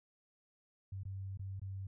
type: tone with dropouts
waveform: sine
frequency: 96.6 Hz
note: G2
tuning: 25 cents flat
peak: -40 dBFS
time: 0.92-1.87 s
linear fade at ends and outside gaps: 5 ms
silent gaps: 1.034-1.052 / 1.374-1.393 / 1.597-1.616 s
effects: none